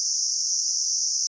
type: band-pass noise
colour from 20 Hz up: pink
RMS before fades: -25 dBFS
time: 0-1.27 s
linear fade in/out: 0 ms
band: 5300 to 6400 Hz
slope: 96 dB/octave
effects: resampled to 16000 Hz